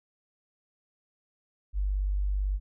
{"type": "tone", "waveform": "sine", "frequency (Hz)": 49, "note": "G1", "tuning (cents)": 0, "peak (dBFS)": -25, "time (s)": [1.73, 2.6], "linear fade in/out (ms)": 50, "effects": []}